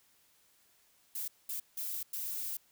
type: noise bursts at uneven times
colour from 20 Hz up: violet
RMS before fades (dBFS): -38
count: 4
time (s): 1.15-1.28 / 1.49-1.6 / 1.77-2.03 / 2.13-2.57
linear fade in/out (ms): 5
effects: white hiss -68 dBFS RMS until 2.71 s